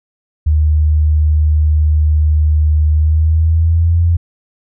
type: tone with pitch glide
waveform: sine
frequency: 76.5 to 84.88 Hz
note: D#2 to F2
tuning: -29 to -49 cents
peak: -8 dBFS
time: 0.46-4.17 s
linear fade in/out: 10 ms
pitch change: +180 cents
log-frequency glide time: 2.92-4.01 s
effects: none